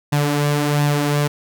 sawtooth tone with flanger, 146.2 Hz, D3, 7 cents flat, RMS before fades -18 dBFS, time 0.12-1.28 s, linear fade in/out 10 ms, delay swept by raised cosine 1.1 to 5.1 ms, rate 1.4 Hz, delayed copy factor +0.5, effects none

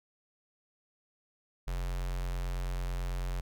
square tone with notch filter, 44.57 Hz, F1, 36 cents sharp, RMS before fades -34 dBFS, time 1.67-3.41 s, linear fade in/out 10 ms, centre 270 Hz, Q 1.1, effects none

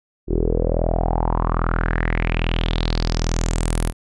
sawtooth tone with low-pass filter sweep, 41.2 Hz, E1, in tune, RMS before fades -20 dBFS, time 0.27-3.93 s, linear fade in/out 50 ms, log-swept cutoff 360 to 11000 Hz, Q 5.2, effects none

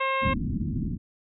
harmonic tone, 534 Hz, C5, 35 cents sharp, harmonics 1 / 2 / 3 / 4 / 5 / 6 / 7, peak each -30 / -26 / -36 / -31 / -34 / -42 / -43 dBFS, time 0-0.34 s, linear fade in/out 10 ms
white low-pass noise, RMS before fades -28 dBFS, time 0.21-0.98 s, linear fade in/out 50 ms, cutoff 270 Hz, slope 48 dB/octave
effects none

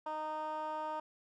15% pulse tone with band-pass filter, 308.9 Hz, D#4, 12 cents flat, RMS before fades -39 dBFS, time 0.06-1 s, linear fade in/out 5 ms, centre 900 Hz, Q 2.4, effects none

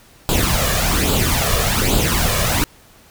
pink noise with flanger, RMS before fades -17 dBFS, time 0.29-2.64 s, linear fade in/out 0 ms, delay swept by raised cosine 0.25 to 1.75 ms, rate 1.2 Hz, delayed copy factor +0.65, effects pink hiss -48 dBFS RMS until 3.1 s

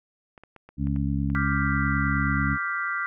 clicks, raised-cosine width 0.5 ms, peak -31 dBFS, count 7, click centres 0.378 / 0.436 / 0.563 / 0.69 / 0.871 / 0.962 / 1.301 s
harmonic tone, 69.3 Hz, C#2, in tune, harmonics 1 / 2 / 3 / 4, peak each -28 / -27 / -29 / -30 dBFS, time 0.77-2.58 s, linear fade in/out 50 ms
sine chord, G dominant seventh, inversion second, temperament equal, 1174.7 / 1396.9 / 1568 / 1975.5 Hz, D6 / F6 / G6 / B6, 0 / 0 / 0 / 0 cents, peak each -32 / -29 / -32 / -32 dBFS, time 1.35-3.06 s, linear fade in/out 0 ms
effects none

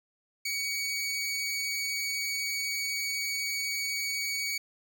20% pulse tone, 2252 Hz, C#7, 27 cents sharp, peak -25 dBFS, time 0.45-4.58 s, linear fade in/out 5 ms, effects none

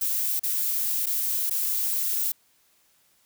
violet noise with dropouts, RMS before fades -26 dBFS, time 0.01-2.32 s, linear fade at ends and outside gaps 5 ms, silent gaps 0.395-0.434 / 1.06-1.066 / 1.498-1.508 s, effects white hiss -64 dBFS RMS until 3.25 s

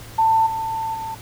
sine tone with level steps, 892 Hz, A5, 23 cents sharp, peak -13 / -22 / -26 dBFS, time 0.18-1.15 s, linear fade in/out 10 ms, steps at 0.46 / 0.94 s, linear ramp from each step 10 ms, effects added 112 Hz sine -41 dBFS peak until 1.21 s + pink hiss -41 dBFS RMS until 1.21 s

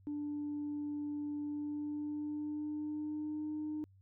sine tone with pitch glide, 293.7 to 304.4 Hz, D4 to D#4, 0 to -38 cents, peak -35 dBFS, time 0.07-3.84 s, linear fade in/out 0 ms, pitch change +62 cents, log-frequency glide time 1.42-3.5 s, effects tanh soft clip ceiling -33 dBFS + added 96 Hz sine -60 dBFS peak until 4.01 s

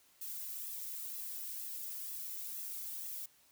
violet noise with flanger, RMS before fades -43 dBFS, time 0.21-3.26 s, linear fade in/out 5 ms, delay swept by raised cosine 1.3 to 2.18 ms, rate 2.1 Hz, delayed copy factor -0.8, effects white hiss -67 dBFS RMS until 3.51 s

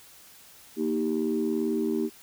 sine chord, Eb major, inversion second, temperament equal with one note detuned, 233.1 / 313.8 / 392 Hz, Bb3 / Eb4 / G4, 0 / +15 / 0 cents, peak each -28 dBFS, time 0.76-2.1 s, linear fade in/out 50 ms, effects tanh soft clip ceiling -17 dBFS + white hiss -52 dBFS RMS until 2.22 s

